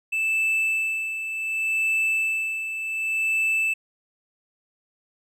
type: tone with tremolo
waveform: triangle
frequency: 2637 Hz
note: E7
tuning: in tune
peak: -18 dBFS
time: 0.12-3.74 s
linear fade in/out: 10 ms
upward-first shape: sine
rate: 0.67 Hz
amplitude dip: 60%
effects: none